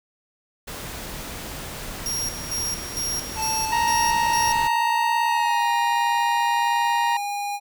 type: noise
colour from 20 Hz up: pink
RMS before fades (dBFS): -34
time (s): 0.67-4.68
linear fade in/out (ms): 10
type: tone with tremolo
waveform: sawtooth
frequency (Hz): 5610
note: F8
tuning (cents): +7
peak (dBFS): -22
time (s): 2.06-4.52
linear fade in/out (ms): 0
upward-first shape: square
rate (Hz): 2.2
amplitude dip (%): 70
type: tone with pitch glide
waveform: square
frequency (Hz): 878 to 814.5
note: A5 to G#5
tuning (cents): -4 to -34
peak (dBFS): -26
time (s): 3.35-7.6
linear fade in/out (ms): 50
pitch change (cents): -130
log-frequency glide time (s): 5.22-5.71
type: harmonic tone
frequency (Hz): 936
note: A#5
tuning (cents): +7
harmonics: 1 / 2 / 3 / 4 / 5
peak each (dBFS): -20 / -28 / -34 / -39 / -43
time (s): 3.72-7.17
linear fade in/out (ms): 5
effects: none